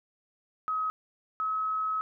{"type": "tone pair in turn", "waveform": "sine", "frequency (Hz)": [1271, 1282.8], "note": ["D#6", "E6"], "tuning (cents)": [36, -48], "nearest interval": "unison", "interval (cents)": 16, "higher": "second", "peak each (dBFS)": -27, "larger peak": "neither", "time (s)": [[0.68, 0.9], [1.4, 2.01]], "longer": "second", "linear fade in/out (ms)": 0, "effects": []}